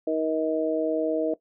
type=harmonic tone; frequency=158.2 Hz; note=D#3; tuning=29 cents sharp; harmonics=2 / 3 / 4; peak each=-27 / -27 / -27 dBFS; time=0.07-1.34 s; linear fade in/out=5 ms; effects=noise-tail reverb RT60 0.1 s tail -17 dB re dry